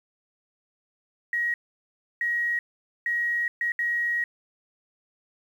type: tone bursts at uneven times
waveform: sine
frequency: 1896 Hz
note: A#6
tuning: 29 cents sharp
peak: -23 dBFS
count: 5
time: 1.33-1.54 / 2.21-2.59 / 3.06-3.48 / 3.61-3.72 / 3.79-4.24 s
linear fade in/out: 2 ms
effects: 9-bit